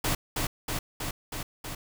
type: noise with echo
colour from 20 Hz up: pink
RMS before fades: -27 dBFS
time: 0.04-0.15 s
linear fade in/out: 5 ms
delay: 320 ms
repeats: 5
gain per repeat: -2 dB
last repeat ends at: 1.75 s
effects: none